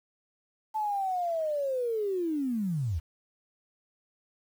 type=linear sweep; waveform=sine; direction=down; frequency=878 to 69.6 Hz; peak=-27 dBFS; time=0.74-3 s; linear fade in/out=20 ms; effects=9-bit